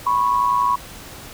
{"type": "tone pair together", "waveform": "sine", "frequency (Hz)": [987.8, 1098.8], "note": ["B5", "C#6"], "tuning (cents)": [0, -16], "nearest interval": "major second", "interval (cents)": 184, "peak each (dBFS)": [-18, -18], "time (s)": [0.06, 0.76], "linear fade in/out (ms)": 10, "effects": ["pink hiss -38 dBFS RMS until 1.33 s"]}